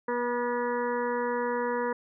harmonic tone with a mistuned harmonic, 242 Hz, B3, 35 cents flat, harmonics 1 / 2 / 4 / 5 / 6 / 7 / 8, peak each -35 / -29 / -32 / -41 / -41 / -39 / -43 dBFS, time 0.08-1.93 s, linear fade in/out 5 ms, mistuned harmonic 7, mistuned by +16 cents, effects none

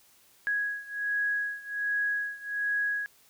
sine beating tone pair, 1661.2 / 1662.5 Hz, G#6 / G#6, 0 / +1 cents, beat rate 1.3 Hz, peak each -30 / -32 dBFS, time 0.47-3.06 s, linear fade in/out 0 ms, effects white hiss -61 dBFS RMS until 3.29 s

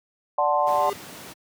sine chord, D dominant seventh, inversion none, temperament equal, 587.3 / 740 / 880 / 1046.5 Hz, D5 / F#5 / A5 / C6, 0 / 0 / 0 / 0 cents, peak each -24 dBFS, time 0.38-0.9 s, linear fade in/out 5 ms
square tone with exponential growth, 402.7 Hz, G4, 47 cents sharp, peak -28 dBFS, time 0.42-0.93 s, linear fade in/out 1 ms, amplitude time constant 110 ms
pink noise, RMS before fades -40 dBFS, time 0.66-1.34 s, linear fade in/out 20 ms
effects high-pass 150 Hz 12 dB/octave

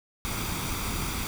pink noise with comb filter, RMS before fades -31 dBFS, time 0.25-1.27 s, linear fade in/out 0 ms, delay 0.85 ms, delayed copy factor +0.55, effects none

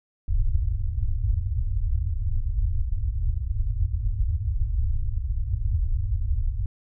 pink low-pass noise, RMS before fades -24 dBFS, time 0.28-6.66 s, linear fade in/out 2 ms, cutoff 110 Hz, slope 96 dB/octave, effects none

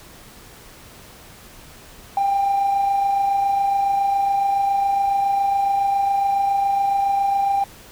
triangle tone with amplitude modulation, 794 Hz, G5, 22 cents sharp, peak -11 dBFS, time 2.17-7.64 s, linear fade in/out 2 ms, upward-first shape sine, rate 27.2 Hz, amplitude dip 45%, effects tanh soft clip ceiling -13 dBFS + pink hiss -44 dBFS RMS until 7.91 s

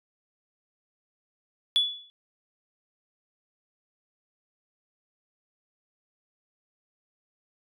sine tone with exponential decay, 3425 Hz, A7, 47 cents flat, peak -15 dBFS, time 1.76-2.1 s, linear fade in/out 0 ms, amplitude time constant 72 ms, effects tanh soft clip ceiling -15 dBFS

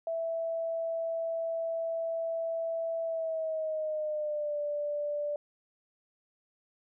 sine tone with pitch glide, 659.3 to 587.4 Hz, E5 to D5, 0 to 0 cents, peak -30 dBFS, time 0.07-5.36 s, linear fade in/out 2 ms, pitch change -200 cents, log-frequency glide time 3.04-4.59 s, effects none

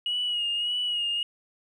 sine tone with vibrato, 2892 Hz, F#7, 40 cents flat, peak -24 dBFS, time 0.06-1.23 s, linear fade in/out 2 ms, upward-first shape sine, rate 1.7 Hz, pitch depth 40 cents each way, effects tanh soft clip ceiling -21 dBFS + 11-bit

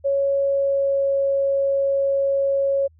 sine tone with pitch glide, 554.4 to 551.2 Hz, C#5 to C#5, 0 to -10 cents, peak -17 dBFS, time 0.04-2.88 s, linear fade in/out 20 ms, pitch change -10 cents, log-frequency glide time 0.42-1.11 s, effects added 80 Hz sine -51 dBFS peak until 2.99 s

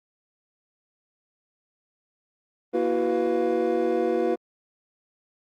triangle tone cluster, 235.5 / 333.3 / 373.3 / 493 / 703 Hz, A#3 / E4 / F#4 / B4 / F5, +18 / +19 / +15 / -3 / +11 cents, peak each -30 / -25 / -24 / -24 / -30 dBFS, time 2.73-4.36 s, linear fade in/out 20 ms, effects Opus 24 kbps

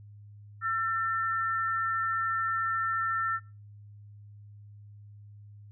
sine tone pair together, 1344.4 / 1793 Hz, E6 / A6, +34 / +32 cents, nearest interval perfect fourth, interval 498 cents, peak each -28 / -32 dBFS, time 0.61-3.4 s, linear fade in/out 50 ms, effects noise-tail reverb RT60 0.3 s tail -22 dB re dry + added 103 Hz sine -47 dBFS peak until 5.71 s

